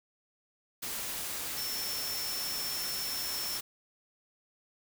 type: tone in noise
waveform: sine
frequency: 5400 Hz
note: E8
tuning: 41 cents sharp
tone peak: -36 dBFS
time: 1.57-3.58 s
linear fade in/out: 10 ms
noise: white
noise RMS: -37 dBFS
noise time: 0.82-3.61 s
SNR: -2 dB
effects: none